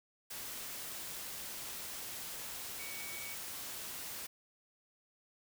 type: tone in noise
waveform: sine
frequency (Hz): 2253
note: C#7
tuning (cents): +28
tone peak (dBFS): -47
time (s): 2.79-3.35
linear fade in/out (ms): 10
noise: white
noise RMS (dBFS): -44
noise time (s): 0.3-4.27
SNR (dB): -6
effects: none